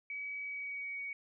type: tone with pitch glide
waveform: sine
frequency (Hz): 2275 to 2245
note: C#7 to C#7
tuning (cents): +44 to +21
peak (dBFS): -38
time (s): 0.1-1.13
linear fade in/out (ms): 2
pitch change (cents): -23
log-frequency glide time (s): 0.44-1
effects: none